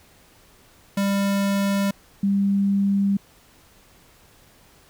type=tone pair in turn; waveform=square / sine; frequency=198.5 / 198.5 Hz; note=G3 / G3; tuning=+22 / +22 cents; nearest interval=unison; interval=0 cents; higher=neither; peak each=-20 / -17 dBFS; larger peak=second; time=0.97-1.91 / 2.23-3.17 s; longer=neither; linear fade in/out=5 ms; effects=pink hiss -54 dBFS RMS until 4.89 s